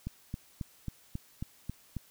click train, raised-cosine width 5 ms, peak -23 dBFS, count 8, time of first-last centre 0.07-1.967 s, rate 3.69 Hz, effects white hiss -61 dBFS RMS until 2.1 s

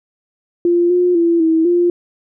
sine tone with pitch steps, 346.7 / 356.9 / 338 / 323.3 / 349.4 Hz, F4 / F4 / E4 / E4 / F4, -13 / +38 / +43 / -34 / +1 cents, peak -10 dBFS, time 0.65-1.9 s, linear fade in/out 2 ms, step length 250 ms, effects none

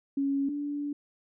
sine tone pair in turn, 277.2 / 289.5 Hz, C#4 / D4, 0 / -25 cents, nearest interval minor second, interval 75 cents, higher second, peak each -25 / -30 dBFS, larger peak first, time 0.17-0.49 / 0.49-0.93 s, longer second, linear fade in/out 5 ms, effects none

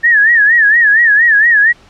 sine tone with vibrato, 1777 Hz, A6, 17 cents sharp, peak -5 dBFS, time 0.03-1.73 s, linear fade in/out 20 ms, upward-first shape sine, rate 4.3 Hz, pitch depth 130 cents each way, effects pink hiss -44 dBFS RMS until 1.89 s + low-pass 5000 Hz 12 dB/octave

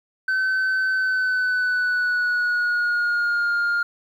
sine tone with pitch glide, 1529 to 1410.2 Hz, G6 to F6, -44 to +16 cents, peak -16 dBFS, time 0.28-3.83 s, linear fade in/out 5 ms, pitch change -140 cents, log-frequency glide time 0.93-3.53 s, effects tanh soft clip ceiling -18 dBFS + 9-bit

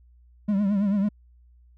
triangle tone with vibrato, 201.4 Hz, G3, 47 cents sharp, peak -18 dBFS, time 0.48-1.09 s, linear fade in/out 10 ms, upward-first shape triangle, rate 9.1 Hz, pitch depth 99 cents each way, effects added 60 Hz sine -52 dBFS peak until 1.77 s

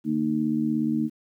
harmonic tone, 77 Hz, D#2, 17 cents flat, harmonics 2 / 3 / 4, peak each -33 / -24 / -26 dBFS, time 0.04-1.1 s, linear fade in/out 50 ms, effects 10-bit

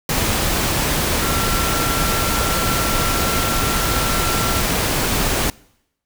sine tone in noise, 1357 Hz, E6, 50 cents sharp, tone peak -25 dBFS, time 1.22-4.61 s, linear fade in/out 2 ms, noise pink, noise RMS -19 dBFS, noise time 0.09-5.5 s, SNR -9 dB, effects noise-tail reverb RT60 0.8 s tail -24 dB re dry

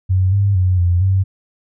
sine tone with pitch steps, 93.4 / 99.8 / 91.9 / 88 / 95.5 Hz, F#2 / G2 / F#2 / F2 / G2, +17 / +32 / -11 / +14 / -45 cents, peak -11 dBFS, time 0.09-1.24 s, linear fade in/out 20 ms, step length 230 ms, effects none

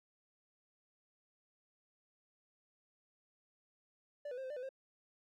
triangle tone with pitch steps, 583 / 495.5 / 530 / 518 / 594 / 502 / 532 Hz, D5 / B4 / C5 / C5 / D5 / B4 / C5, -13 / +6 / +22 / -17 / +20 / +28 / +29 cents, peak -39 dBFS, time 4.25-4.691 s, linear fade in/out 5 ms, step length 63 ms, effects none

